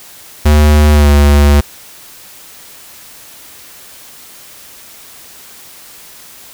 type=tone with pitch glide; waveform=square; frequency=74.9 to 72.22 Hz; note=D2 to D2; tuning=+35 to -28 cents; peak=-5 dBFS; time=0.45-1.61 s; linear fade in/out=10 ms; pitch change=-63 cents; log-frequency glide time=0.93-1.09 s; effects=white hiss -36 dBFS RMS until 6.53 s